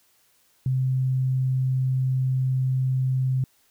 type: tone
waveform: sine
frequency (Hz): 130.2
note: C3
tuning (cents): -8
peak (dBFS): -20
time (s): 0.66-3.44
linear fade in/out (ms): 2
effects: white hiss -63 dBFS RMS until 3.7 s